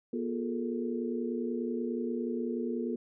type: tone cluster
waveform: sine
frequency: 240.5 / 354 / 420.4 / 450.7 Hz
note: B3 / F4 / G#4 / A4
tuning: -46 / +23 / +21 / +42 cents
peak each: -33 / -37 / -39 / -39 dBFS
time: 0.13-2.96 s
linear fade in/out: 5 ms
effects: none